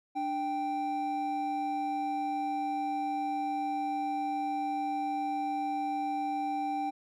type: tone pair together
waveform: triangle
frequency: 295.5 / 784 Hz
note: D4 / G5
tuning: +11 / 0 cents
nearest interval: octave + perfect fourth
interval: 1689 cents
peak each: -34 / -29 dBFS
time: 0.15-6.91 s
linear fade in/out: 20 ms
effects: none